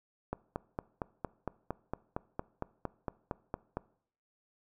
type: click train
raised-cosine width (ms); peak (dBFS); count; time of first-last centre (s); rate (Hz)
1; -20; 16; 0.33-3.77; 4.36
effects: noise-tail reverb RT60 0.6 s tail -21 dB re dry